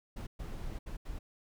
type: noise bursts at uneven times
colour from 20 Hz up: brown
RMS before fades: -40 dBFS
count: 4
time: 0.16-0.27 / 0.39-0.79 / 0.86-0.97 / 1.05-1.19 s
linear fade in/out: 10 ms
effects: none